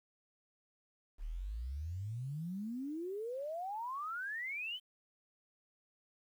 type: exponential sweep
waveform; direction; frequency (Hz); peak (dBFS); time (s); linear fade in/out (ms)
sine; up; 34.65 to 3136; -38; 1.18-4.8; 50
effects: 11-bit